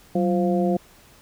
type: harmonic tone with a mistuned harmonic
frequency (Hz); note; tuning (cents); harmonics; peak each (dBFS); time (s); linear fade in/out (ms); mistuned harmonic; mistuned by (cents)
174.61; F3; 0; 1 / 2 / 3 / 4; -21 / -24 / -26 / -27; 0.15-0.77; 5; 1; +130
effects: pink hiss -52 dBFS RMS until 1.21 s